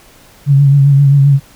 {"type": "tone with vibrato", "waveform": "sine", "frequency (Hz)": 140, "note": "C#3", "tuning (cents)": 18, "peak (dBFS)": -4, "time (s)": [0.46, 1.4], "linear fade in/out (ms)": 50, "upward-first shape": "triangle", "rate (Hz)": 7.6, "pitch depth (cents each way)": 48, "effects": ["pink hiss -43 dBFS RMS until 1.55 s"]}